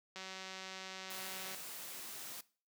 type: click train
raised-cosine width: 0.2 ms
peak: -29 dBFS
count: 263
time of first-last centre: 0.16-1.546 s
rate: 189 Hz
type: noise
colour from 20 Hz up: white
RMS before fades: -47 dBFS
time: 1.1-2.41 s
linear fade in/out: 5 ms
effects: noise-tail reverb RT60 0.4 s tail -20 dB re dry + high-pass 150 Hz 12 dB/octave